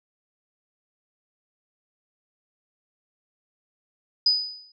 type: tone with exponential decay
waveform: sine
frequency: 4978 Hz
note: D#8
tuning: in tune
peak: -14 dBFS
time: 4.26-4.72 s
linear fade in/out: 5 ms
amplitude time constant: 100 ms
effects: none